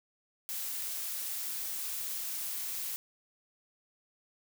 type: noise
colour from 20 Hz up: blue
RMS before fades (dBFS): -37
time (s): 0.49-2.96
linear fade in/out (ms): 0
effects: none

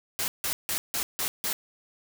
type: noise bursts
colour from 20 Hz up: white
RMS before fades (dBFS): -29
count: 6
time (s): 0.19-1.53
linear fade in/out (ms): 0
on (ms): 90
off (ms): 160
effects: none

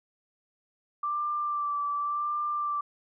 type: tone with vibrato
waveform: sine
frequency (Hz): 1174.7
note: D6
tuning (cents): 0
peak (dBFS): -27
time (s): 1.03-2.81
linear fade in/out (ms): 5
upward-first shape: sine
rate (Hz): 0.9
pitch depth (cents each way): 23
effects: none

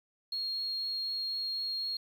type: tone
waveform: triangle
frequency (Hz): 4276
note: C8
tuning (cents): +37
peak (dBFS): -29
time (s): 0.32-1.97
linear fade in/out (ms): 5
effects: tanh soft clip ceiling -30 dBFS + 10-bit

